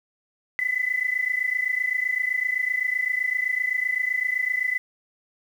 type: tone pair together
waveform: sine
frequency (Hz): 1993.2 / 2021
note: B6 / B6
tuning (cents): +15 / +39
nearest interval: unison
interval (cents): 24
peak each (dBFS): -25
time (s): 0.59-4.78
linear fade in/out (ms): 0
effects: 8-bit